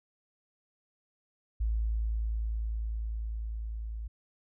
sine tone with level ramp, 55 Hz, A1, in tune, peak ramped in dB -26 to -35 dBFS, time 1.6-4.08 s, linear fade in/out 10 ms, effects none

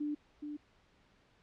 sine tone with echo, 296.1 Hz, D4, 14 cents sharp, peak -33 dBFS, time 0-0.15 s, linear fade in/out 10 ms, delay 420 ms, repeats 1, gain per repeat -6 dB, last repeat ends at 0.57 s, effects pink hiss -68 dBFS RMS until 1.42 s + low-pass 4000 Hz 12 dB/octave

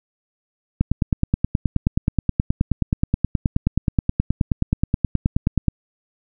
click train, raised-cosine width 5 ms, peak -4 dBFS, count 47, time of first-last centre 0.81-5.683 s, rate 9.44 Hz, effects none

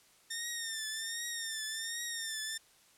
10% pulse tone with vibrato, 1814 Hz, A#6, 48 cents flat, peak -27 dBFS, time 0.3-2.58 s, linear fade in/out 10 ms, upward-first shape triangle, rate 1.3 Hz, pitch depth 81 cents each way, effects white hiss -64 dBFS RMS until 2.97 s + low-pass 11000 Hz 12 dB/octave

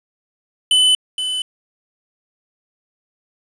square tone with echo, 3014 Hz, F#7, 31 cents sharp, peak -11 dBFS, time 0.71-0.95 s, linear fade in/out 2 ms, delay 470 ms, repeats 1, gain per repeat -9 dB, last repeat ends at 1.42 s, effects resampled to 22050 Hz + 7-bit

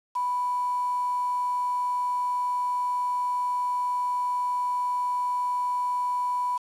sine tone with quantisation, 987.8 Hz, B5, in tune, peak -24 dBFS, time 0.15-6.58 s, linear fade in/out 10 ms, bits 7, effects low-pass 9000 Hz 12 dB/octave

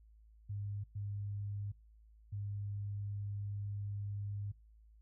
sine tone bursts at uneven times, 101.7 Hz, G#2, 36 cents flat, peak -38 dBFS, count 3, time 0.49-0.84 / 0.95-1.72 / 2.32-4.52 s, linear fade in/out 10 ms, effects noise-tail reverb RT60 0.2 s tail -20 dB re dry + added 54 Hz sine -59 dBFS peak until 5.01 s

